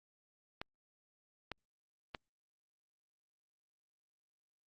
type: clicks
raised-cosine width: 0.3 ms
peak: -24 dBFS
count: 3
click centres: 0.615 / 1.517 / 2.148 s
effects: Opus 48 kbps